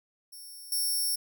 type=tone with level steps; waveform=5% pulse; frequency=5460 Hz; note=F8; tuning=40 cents flat; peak=-38 / -21 dBFS; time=0.32-1.16 s; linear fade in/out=10 ms; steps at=0.72 s; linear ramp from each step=2 ms; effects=none